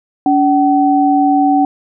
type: tone pair together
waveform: sine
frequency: 285.4 / 760 Hz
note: D4 / F#5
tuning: -49 / +46 cents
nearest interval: octave + perfect fourth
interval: 1695 cents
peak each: -11 dBFS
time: 0.26-1.65 s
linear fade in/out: 2 ms
effects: none